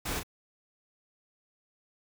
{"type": "noise with echo", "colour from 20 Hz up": "pink", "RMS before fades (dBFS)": -34, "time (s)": [0.05, 0.2], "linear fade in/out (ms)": 10, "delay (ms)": 33, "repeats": 1, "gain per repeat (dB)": -6, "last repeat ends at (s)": 0.233, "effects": []}